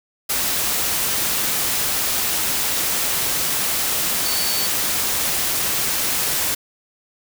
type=tone in noise; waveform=sine; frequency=4494 Hz; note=C#8; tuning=23 cents sharp; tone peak=-25 dBFS; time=4.25-4.67 s; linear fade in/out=10 ms; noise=white; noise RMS=-21 dBFS; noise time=0.29-6.55 s; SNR=-7 dB; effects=none